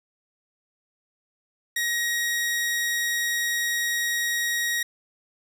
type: tone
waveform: sawtooth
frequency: 1890 Hz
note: A#6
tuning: 23 cents sharp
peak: -20 dBFS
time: 1.76-4.83 s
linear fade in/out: 5 ms
effects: none